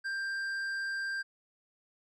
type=tone with tanh clipping; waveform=triangle; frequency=1584 Hz; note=G6; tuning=18 cents sharp; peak=-34 dBFS; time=0.04-1.23 s; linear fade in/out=20 ms; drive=12 dB; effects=none